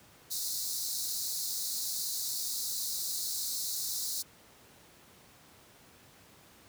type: high-pass noise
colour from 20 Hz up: pink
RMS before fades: -35 dBFS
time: 0.3-4.23 s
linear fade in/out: 20 ms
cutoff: 3900 Hz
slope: 96 dB/octave
effects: pink hiss -58 dBFS RMS until 6.68 s + high-pass 80 Hz 12 dB/octave